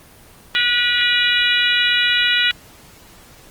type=harmonic tone; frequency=485.1 Hz; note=B4; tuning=31 cents flat; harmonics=3 / 4 / 5 / 6 / 7 / 8; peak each=-20 / -21 / -21 / -19 / -23 / -22 dBFS; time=0.55-2.51 s; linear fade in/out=0 ms; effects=pink hiss -45 dBFS RMS until 3.5 s + Opus 24 kbps